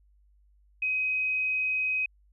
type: tone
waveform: sine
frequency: 2524 Hz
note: D#7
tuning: 24 cents sharp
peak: -25 dBFS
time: 0.82-2.06 s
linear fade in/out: 5 ms
effects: added 50 Hz sine -59 dBFS peak until 2.32 s